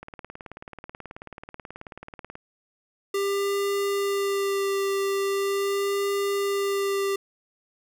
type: click train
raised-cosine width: 0.5 ms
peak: -24 dBFS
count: 44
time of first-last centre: 0.03-2.354 s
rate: 18.5 Hz
type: tone with vibrato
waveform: square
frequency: 396.7 Hz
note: G4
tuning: 21 cents sharp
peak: -24 dBFS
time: 3.14-7.16 s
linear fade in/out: 5 ms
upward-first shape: sine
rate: 0.41 Hz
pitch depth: 14 cents each way
effects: none